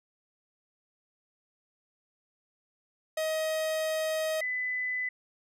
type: tone pair in turn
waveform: 45% pulse / sine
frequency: 631 / 2003 Hz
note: D#5 / B6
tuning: +24 / +24 cents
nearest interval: octave + minor sixth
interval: 2000 cents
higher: second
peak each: -28 / -29 dBFS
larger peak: first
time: 3.17-4.41 / 4.41-5.09 s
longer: first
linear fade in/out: 5 ms
effects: resampled to 32000 Hz